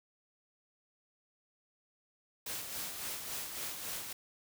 white noise with tremolo, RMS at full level -39 dBFS, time 2.46-4.13 s, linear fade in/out 5 ms, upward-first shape sine, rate 3.6 Hz, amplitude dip 45%, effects none

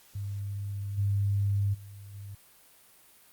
sine tone with level steps, 100.3 Hz, G2, 40 cents sharp, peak -32 / -24 / -43 / -39 dBFS, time 0.15-2.35 s, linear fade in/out 5 ms, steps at 0.97 / 1.73 / 2.13 s, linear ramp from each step 20 ms, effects white hiss -58 dBFS RMS until 3.32 s + Opus 48 kbps

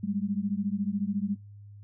sine beating tone pair, 195.7 / 209.7 Hz, G3 / G#3, -3 / +17 cents, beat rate 14 Hz, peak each -30 dBFS, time 0.03-1.36 s, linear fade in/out 10 ms, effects noise-tail reverb RT60 0.2 s tail -21 dB re dry + added 102 Hz sine -45 dBFS peak until 1.83 s

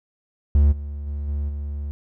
triangle tone with level steps, 72.3 Hz, D2, 27 cents flat, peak -10 / -26 / -23 / -20 / -24 dBFS, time 0.55-1.91 s, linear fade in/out 0 ms, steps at 0.71 / 1.06 / 1.27 / 1.48 s, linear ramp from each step 20 ms, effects none

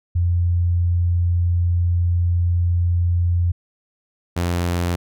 sine / sawtooth tone pair in turn, 87.1 / 87.1 Hz, F2 / F2, -4 / -4 cents, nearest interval unison, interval 0 cents, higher neither, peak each -15 dBFS, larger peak neither, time 0.15-3.52 / 4.36-4.96 s, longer first, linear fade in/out 10 ms, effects none

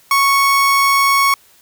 30% pulse tone, 1107 Hz, C#6, 3 cents flat, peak -8 dBFS, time 0.11-1.34 s, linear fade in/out 2 ms, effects white hiss -50 dBFS RMS until 1.61 s

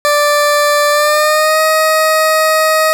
20% pulse tone with pitch glide, 587.3 to 629.5 Hz, D5 to D#5, 0 to +20 cents, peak -4 dBFS, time 0.05-2.93 s, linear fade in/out 0 ms, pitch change +120 cents, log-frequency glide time 0.9-1.6 s, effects none

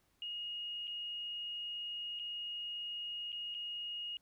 sine tone with dropouts, 2869 Hz, F7, 46 cents sharp, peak -39 dBFS, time 0.22-4.17 s, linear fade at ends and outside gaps 1 ms, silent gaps 0.872-0.877 / 2.191-2.196 / 3.32-3.327 / 3.543-3.548 s, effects pink hiss -75 dBFS RMS until 4.21 s

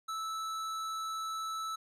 sine tone with hard clipping, 1312 Hz, E6, 9 cents flat, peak -37 dBFS, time 0.08-1.76 s, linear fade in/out 10 ms, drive 14 dB, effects none

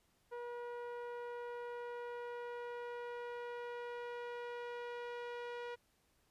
sawtooth tone with low-pass filter sweep, 480.9 Hz, B4, 46 cents flat, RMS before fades -45 dBFS, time 0.31-5.76 s, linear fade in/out 20 ms, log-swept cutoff 1300 to 2700 Hz, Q 0.84, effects pink hiss -75 dBFS RMS until 6.3 s + resampled to 32000 Hz

